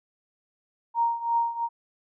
sine tone with tremolo, 932.3 Hz, A#5, in tune, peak -19 dBFS, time 0.94-1.69 s, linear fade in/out 50 ms, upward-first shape triangle, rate 2.9 Hz, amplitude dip 85%, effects none

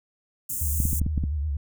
white band-stop noise, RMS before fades -30 dBFS, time 0.49-1 s, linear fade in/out 10 ms, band 240 to 6700 Hz, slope 48 dB/octave
sine tone with vibrato, 73.9 Hz, D2, 11 cents sharp, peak -24 dBFS, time 0.61-1.57 s, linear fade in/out 5 ms, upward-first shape sine, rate 8.5 Hz, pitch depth 110 cents each way
clicks, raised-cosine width 5 ms, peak -14 dBFS, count 7, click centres 0.802 / 0.854 / 0.931 / 1.016 / 1.064 / 1.178 / 1.238 s
effects none

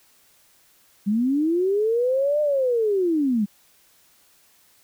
sine linear two-way sweep, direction up then down, 194.9 to 606 to 194.9 Hz, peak -18 dBFS, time 1.06-3.46 s, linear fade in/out 20 ms, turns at 2.41 s, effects white hiss -58 dBFS RMS until 4.83 s

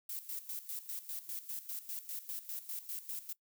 violet noise with tremolo, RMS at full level -41 dBFS, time 0.09-3.33 s, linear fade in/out 5 ms, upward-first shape square, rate 5 Hz, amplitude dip 75%, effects noise-tail reverb RT60 0.1 s tail -21 dB re dry

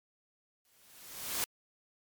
white noise with exponential growth, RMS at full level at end -31 dBFS, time 0.65-1.44 s, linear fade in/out 0 ms, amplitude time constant 170 ms, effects MP3 96 kbps

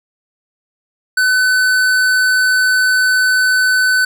sine tone with hard clipping, 1509 Hz, F#6, 34 cents sharp, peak -12 dBFS, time 1.17-4.05 s, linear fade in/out 5 ms, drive 14 dB, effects none

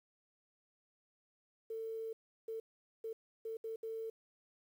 sine tone bursts at uneven times, 447.8 Hz, A4, 30 cents sharp, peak -39 dBFS, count 6, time 1.7-2.13 / 2.48-2.6 / 3.04-3.13 / 3.45-3.57 / 3.64-3.76 / 3.83-4.1 s, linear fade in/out 5 ms, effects 11-bit

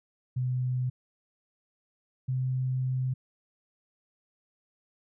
sine tone pair in turn, 126.6 / 129.04 Hz, B2 / C3, +43 / -24 cents, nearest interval unison, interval 33 cents, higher second, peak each -26 dBFS, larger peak neither, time 0.36-0.9 / 2.28-3.14 s, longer second, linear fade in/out 10 ms, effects none

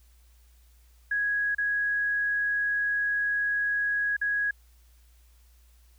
sine tone with dropouts, 1661.2 Hz, G#6, in tune, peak -24 dBFS, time 1.11-4.51 s, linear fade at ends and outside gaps 5 ms, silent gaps 1.549-1.582 / 4.167-4.213 s, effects added 59 Hz sine -55 dBFS peak until 5.98 s + white hiss -66 dBFS RMS until 5.98 s

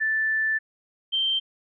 sine tone pair in turn, 1760 / 3136 Hz, A6 / G7, 0 / 0 cents, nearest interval minor seventh, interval 1000 cents, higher second, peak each -21 dBFS, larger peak neither, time 0-0.59 / 1.12-1.4 s, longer first, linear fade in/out 20 ms, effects none

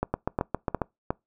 two click trains, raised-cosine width 1 ms, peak -11 / -11 dBFS, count 6 / 4, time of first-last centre 0.14-0.818 / 0.03-1.105 s, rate 7.38 / 2.79 Hz, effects noise-tail reverb RT60 0.2 s tail -25 dB re dry

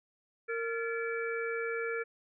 harmonic tone with a mistuned harmonic, 460.4 Hz, A#4, 22 cents flat, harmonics 1 / 3 / 4 / 5, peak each -34 / -39 / -40 / -41 dBFS, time 0.48-2.04 s, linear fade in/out 20 ms, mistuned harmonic 4, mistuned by -120 cents, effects none

